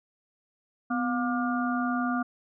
harmonic tone with a mistuned harmonic, 237.6 Hz, A#3, 33 cents sharp, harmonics 1 / 3 / 5 / 6, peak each -27 / -33 / -33 / -34 dBFS, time 0.9-2.23 s, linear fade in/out 10 ms, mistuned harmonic 1, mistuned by +86 cents, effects none

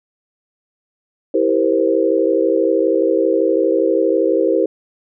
sine chord, C dominant seventh, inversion first, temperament just, 327 / 392.4 / 470.9 / 523.3 Hz, E4 / G4 / Bb4 / C5, -14 / +2 / +18 / 0 cents, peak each -18 dBFS, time 1.34-4.66 s, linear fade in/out 5 ms, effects none

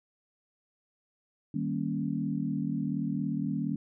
sine chord, Eb dominant seventh, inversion none, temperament equal, 155.56 / 196 / 233.1 / 277.2 Hz, Eb3 / G3 / Bb3 / Db4, 0 / 0 / 0 / 0 cents, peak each -34 dBFS, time 1.54-3.76 s, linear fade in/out 5 ms, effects none

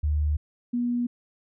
sine tone pair in turn, 75 / 241.6 Hz, D2 / B3, +37 / -38 cents, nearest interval octave + minor sixth, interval 2025 cents, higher second, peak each -21 / -23 dBFS, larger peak first, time 0.03-0.37 / 0.73-1.07 s, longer neither, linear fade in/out 10 ms, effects none

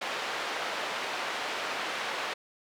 pink band-pass noise, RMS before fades -34 dBFS, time 0.01-2.34 s, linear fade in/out 10 ms, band 620 to 3500 Hz, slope 12 dB/octave, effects none

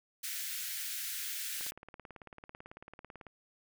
white high-pass noise, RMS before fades -39 dBFS, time 0.23-1.71 s, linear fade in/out 10 ms, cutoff 1500 Hz, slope 48 dB/octave
click train, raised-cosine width 0.5 ms, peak -33 dBFS, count 31, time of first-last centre 1.61-3.267 s, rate 18.1 Hz
effects none

